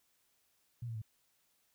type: tone with pitch steps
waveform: sine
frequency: 119.6 / 114.2 / 109.04 Hz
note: A#2 / A#2 / A2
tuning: +45 / -35 / -15 cents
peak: -38 dBFS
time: 0.82-1.018 s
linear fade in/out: 5 ms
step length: 66 ms
effects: white hiss -75 dBFS RMS until 1.74 s